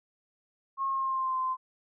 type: tone with pitch glide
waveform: sine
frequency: 1082 to 1036.7 Hz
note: C#6 to C6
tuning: -42 to -16 cents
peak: -27 dBFS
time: 0.77-1.57 s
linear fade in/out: 50 ms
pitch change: -74 cents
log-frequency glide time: 0.88-1.38 s
effects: none